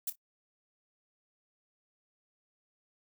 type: noise with echo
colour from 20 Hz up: violet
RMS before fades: -33 dBFS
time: 0.07-0.1 s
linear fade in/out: 5 ms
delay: 28 ms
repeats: 2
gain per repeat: -14 dB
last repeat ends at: 0.156 s
effects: noise-tail reverb RT60 0.1 s tail -23 dB re dry